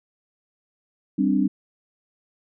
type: chord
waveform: sine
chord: G suspended fourth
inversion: none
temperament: just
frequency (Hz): 196 / 261.3 / 294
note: G3 / C4 / D4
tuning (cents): 0 / -2 / +2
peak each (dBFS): -22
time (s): 1.18-1.48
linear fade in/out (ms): 10
effects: none